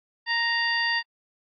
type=harmonic tone with a mistuned harmonic; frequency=932.3 Hz; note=A#5; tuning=in tune; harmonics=1 / 2 / 3 / 4 / 5; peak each=-31 / -24 / -32 / -37 / -30 dBFS; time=0.26-1.03 s; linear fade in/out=50 ms; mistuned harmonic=4; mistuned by=-87 cents; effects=AAC 48 kbps